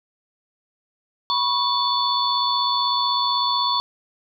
sine tone cluster, 978 / 1094 / 3484 / 4418 Hz, B5 / C#6 / A7 / C#8, -17 / -23 / -18 / -7 cents, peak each -24 dBFS, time 1.3-3.8 s, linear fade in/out 0 ms, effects none

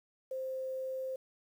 sine tone with quantisation, 523.3 Hz, C5, in tune, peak -35 dBFS, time 0.31-1.16 s, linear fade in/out 5 ms, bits 10, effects none

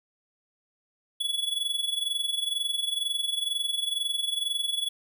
square tone with amplitude modulation, 3393 Hz, G#7, 36 cents sharp, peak -24 dBFS, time 1.2-4.89 s, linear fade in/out 10 ms, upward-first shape sine, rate 22.1 Hz, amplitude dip 75%, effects 11-bit

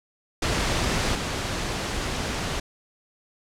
pink noise with level steps, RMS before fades -24 / -28 dBFS, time 0.42-2.6 s, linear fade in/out 5 ms, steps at 1.15 s, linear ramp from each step 2 ms, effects low-pass 7000 Hz 12 dB/octave

